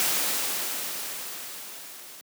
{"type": "noise with level ramp", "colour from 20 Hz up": "white", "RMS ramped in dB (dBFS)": [-24, -45], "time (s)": [0, 2.21], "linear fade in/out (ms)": 0, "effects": ["high-pass 200 Hz 12 dB/octave"]}